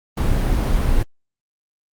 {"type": "noise", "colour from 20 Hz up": "brown", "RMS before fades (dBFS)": -17, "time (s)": [0.17, 1.03], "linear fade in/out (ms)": 5, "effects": ["Opus 24 kbps"]}